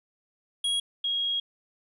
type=tone pair in turn; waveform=square / sine; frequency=3300 / 3285 Hz; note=G#7 / G#7; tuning=-12 / -20 cents; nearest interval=unison; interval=8 cents; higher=first; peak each=-25 dBFS; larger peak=neither; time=0.64-0.8 / 1.04-1.4 s; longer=second; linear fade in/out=5 ms; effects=resampled to 32000 Hz + 11-bit